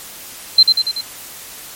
sine tone with echo, 4113 Hz, C8, 30 cents flat, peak -3 dBFS, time 0.58-0.63 s, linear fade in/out 5 ms, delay 95 ms, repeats 4, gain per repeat -4 dB, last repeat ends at 1.01 s, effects white hiss -34 dBFS RMS until 1.75 s + MP3 64 kbps

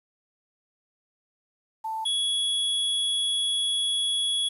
sine / square tone pair in turn, 884 / 3360 Hz, A5 / G#7, +8 / +19 cents, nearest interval octave + major seventh, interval 2311 cents, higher second, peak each -28 / -24 dBFS, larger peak second, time 1.84-2.05 / 2.05-4.49 s, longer second, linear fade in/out 10 ms, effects resampled to 32000 Hz + 9-bit

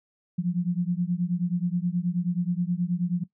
sine beating tone pair, 172.1 / 181.5 Hz, F3 / F#3, -25 / -33 cents, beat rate 9.4 Hz, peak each -26 dBFS, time 0.38-3.24 s, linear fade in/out 10 ms, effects noise-tail reverb RT60 0.1 s tail -17 dB re dry

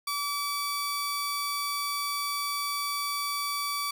sawtooth tone pair together, 1150 / 2300 Hz, D6 / D7, -37 / -37 cents, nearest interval octave, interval 1200 cents, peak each -27 dBFS, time 0.07-3.91 s, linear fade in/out 5 ms, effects none

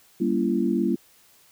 sine chord, G diminished seventh, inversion none, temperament just, 196 / 235.2 / 282.2 / 338.7 Hz, G3 / Bb3 / Db4 / Fb4, 0 / +16 / +31 / +47 cents, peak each -26 / -25 / -28 / -25 dBFS, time 0.2-0.96 s, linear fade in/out 10 ms, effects white hiss -57 dBFS RMS until 1.51 s

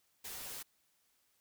white noise with comb filter, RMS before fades -45 dBFS, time 0.24-0.63 s, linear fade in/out 10 ms, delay 10 ms, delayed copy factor -0.85, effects white hiss -75 dBFS RMS until 1.4 s

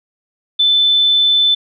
sine tone, 3520 Hz, A7, in tune, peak -9 dBFS, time 0.59-1.55 s, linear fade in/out 10 ms, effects none

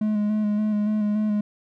triangle tone with vibrato, 211 Hz, G#3, 28 cents sharp, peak -18 dBFS, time 0.01-1.41 s, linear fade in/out 5 ms, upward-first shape square, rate 3.5 Hz, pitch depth 21 cents each way, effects none

